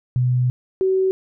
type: tone pair in turn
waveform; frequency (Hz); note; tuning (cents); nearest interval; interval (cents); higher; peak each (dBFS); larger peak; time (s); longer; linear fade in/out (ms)
sine; 125.1 / 378.8; B2 / F#4; +23 / +41; octave + perfect fifth; 1918; second; -15; neither; 0.16-0.5 / 0.81-1.11; first; 0
effects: none